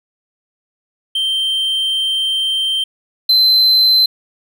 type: tone pair in turn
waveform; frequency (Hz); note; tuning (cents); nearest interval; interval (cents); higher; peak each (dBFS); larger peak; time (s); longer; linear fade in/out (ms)
triangle; 3136 / 4076; G7 / C8; 0 / -46; perfect fourth; 454; second; -13 / -7; second; 1.15-2.84 / 3.29-4.06; first; 5
effects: none